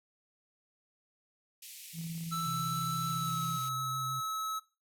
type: band-pass noise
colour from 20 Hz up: white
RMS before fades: -49 dBFS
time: 1.62-3.69 s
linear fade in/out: 5 ms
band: 2100 to 15000 Hz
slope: 48 dB/octave
type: tone with tremolo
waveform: sine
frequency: 164.81 Hz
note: E3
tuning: in tune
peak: -36 dBFS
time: 1.93-3.6 s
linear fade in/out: 50 ms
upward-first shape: square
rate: 18 Hz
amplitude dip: 30%
type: tone with pitch glide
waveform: square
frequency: 1321 to 1293.8 Hz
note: E6 to E6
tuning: +3 to -33 cents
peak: -34 dBFS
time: 2.31-4.6 s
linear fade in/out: 20 ms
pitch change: -36 cents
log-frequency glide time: 3.07-3.41 s
type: tone with vibrato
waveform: sine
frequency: 130.81 Hz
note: C3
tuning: in tune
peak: -39 dBFS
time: 2.45-4.21 s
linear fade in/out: 20 ms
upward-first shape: sine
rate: 6.7 Hz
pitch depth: 27 cents each way
effects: noise-tail reverb RT60 0.3 s tail -19 dB re dry